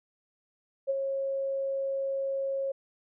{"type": "tone with ADSR envelope", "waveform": "sine", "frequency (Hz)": 544, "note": "C#5", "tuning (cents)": -33, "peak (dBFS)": -23, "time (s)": [0.87, 2.72], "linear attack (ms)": 29, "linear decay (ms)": 27, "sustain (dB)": -5, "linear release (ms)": 8, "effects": []}